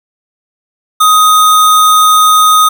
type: tone with sample-and-hold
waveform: sine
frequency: 1254 Hz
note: D#6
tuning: 13 cents sharp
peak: -3 dBFS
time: 1-2.69 s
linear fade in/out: 10 ms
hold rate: 4900 Hz
effects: none